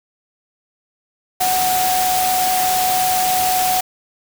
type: tone in noise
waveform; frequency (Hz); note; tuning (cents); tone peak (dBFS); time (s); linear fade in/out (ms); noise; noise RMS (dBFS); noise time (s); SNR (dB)
sine; 740; F#5; 0; -16; 1.4-3.81; 10; white; -21; 1.4-3.81; +2
effects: none

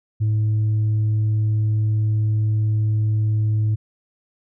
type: tone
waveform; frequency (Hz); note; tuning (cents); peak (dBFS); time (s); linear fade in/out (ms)
sine; 107.7; A2; -37; -14; 0.2-3.76; 20
effects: tanh soft clip ceiling -15 dBFS

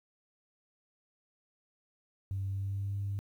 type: tone with pitch glide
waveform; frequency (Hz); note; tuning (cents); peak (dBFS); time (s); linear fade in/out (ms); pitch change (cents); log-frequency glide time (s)
sine; 97.2 to 99.76; G2 to G2; -14 to +31; -31; 2.31-3.19; 0; +45; 2.46-2.94
effects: tanh soft clip ceiling -28 dBFS + 11-bit

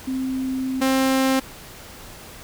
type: tone pair in turn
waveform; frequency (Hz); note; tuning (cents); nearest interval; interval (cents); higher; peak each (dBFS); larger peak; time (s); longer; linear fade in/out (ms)
sine / sawtooth; 261.6 / 264.8; C4 / C4; 0 / +21; unison; 21; second; -22 / -13; second; 0.07-0.81 / 0.81-1.4; first; 10
effects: pink hiss -41 dBFS RMS until 2.43 s

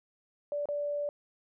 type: tone with dropouts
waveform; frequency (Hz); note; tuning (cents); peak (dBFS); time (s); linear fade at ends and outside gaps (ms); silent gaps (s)
sine; 582; D5; -16; -30; 0.52-1.09; 1; 0.656-0.687
effects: none

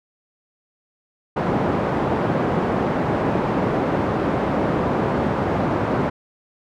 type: band-pass noise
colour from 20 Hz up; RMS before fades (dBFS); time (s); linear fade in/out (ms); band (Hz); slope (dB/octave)
pink; -21; 1.36-6.1; 10; 140 to 980; 12
effects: none

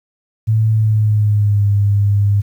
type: tone with pitch glide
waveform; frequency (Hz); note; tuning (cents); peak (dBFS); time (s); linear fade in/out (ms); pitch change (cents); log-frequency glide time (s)
sine; 110 to 101.45; A2 to G#2; 0 to -40; -10; 0.47-2.42; 20; -140; 0.71-1.67
effects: 8-bit

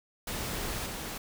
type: noise with level steps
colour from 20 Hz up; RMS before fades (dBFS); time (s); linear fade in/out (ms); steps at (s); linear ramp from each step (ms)
pink; -35 / -38; 0.27-1.18; 5; 0.86; 5
effects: none

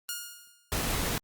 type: tone with exponential decay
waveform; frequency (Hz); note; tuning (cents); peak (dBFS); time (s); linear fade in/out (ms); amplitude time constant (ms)
5% pulse; 1425; F6; +34; -20; 0.09-0.78; 0; 150
type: noise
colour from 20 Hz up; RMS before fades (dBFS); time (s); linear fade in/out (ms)
pink; -30; 0.72-1.18; 0
effects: Opus 32 kbps

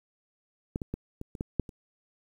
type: clicks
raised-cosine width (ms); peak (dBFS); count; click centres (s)
3; -17 / -20 / -19 / -24 / -28 / -17 / -12 / -30; 8; 0.759 / 0.818 / 0.94 / 1.214 / 1.352 / 1.409 / 1.597 / 1.692
effects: 9-bit

